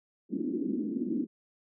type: band-pass noise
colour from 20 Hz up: white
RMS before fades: -32 dBFS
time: 0.29-1.27 s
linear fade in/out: 50 ms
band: 210 to 330 Hz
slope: 48 dB/octave
effects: none